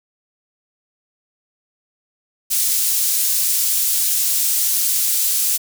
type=high-pass noise; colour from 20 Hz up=pink; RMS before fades=-18 dBFS; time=2.5-5.58 s; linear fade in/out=20 ms; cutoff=7600 Hz; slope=12 dB/octave; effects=none